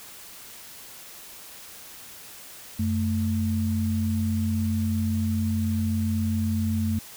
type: tone pair together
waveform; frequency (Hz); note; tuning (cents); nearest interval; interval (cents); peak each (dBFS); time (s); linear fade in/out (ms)
sine; 92.5 / 220; F#2 / A3; 0 / 0; octave + minor third; 1500; -25; 2.79-6.99; 5
effects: white hiss -44 dBFS RMS until 7.16 s